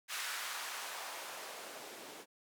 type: noise with band-pass filter sweep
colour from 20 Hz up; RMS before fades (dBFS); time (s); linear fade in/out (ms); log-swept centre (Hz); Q
blue; -44; 0.08-2.26; 50; 1600 to 330; 1.2
effects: none